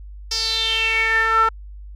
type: tone with band-pass filter sweep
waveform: sawtooth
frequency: 447.8 Hz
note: A4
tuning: 30 cents sharp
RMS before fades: -19 dBFS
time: 0.31-1.49 s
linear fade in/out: 5 ms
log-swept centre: 5300 to 1200 Hz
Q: 6.8
effects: added 50 Hz sine -34 dBFS peak until 1.95 s